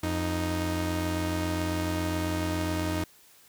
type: tone pair together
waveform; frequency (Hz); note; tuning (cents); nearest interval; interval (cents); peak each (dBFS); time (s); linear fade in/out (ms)
sawtooth; 87.31 / 311.1; F2 / D#4; 0 / 0; octave + minor seventh; 2200; -26; 0.03-3.04; 5
effects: white hiss -57 dBFS RMS until 3.48 s